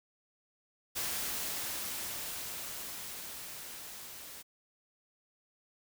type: noise with level ramp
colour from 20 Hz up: white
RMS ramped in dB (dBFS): -35 to -48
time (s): 0.95-4.43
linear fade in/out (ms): 20
effects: none